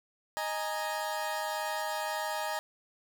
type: chord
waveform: 30% pulse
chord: D# suspended fourth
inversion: none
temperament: equal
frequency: 622.3 / 830.6 / 932.3 Hz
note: D#5 / G#5 / A#5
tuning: 0 / 0 / 0 cents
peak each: -34 dBFS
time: 0.37-2.59 s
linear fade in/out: 0 ms
effects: none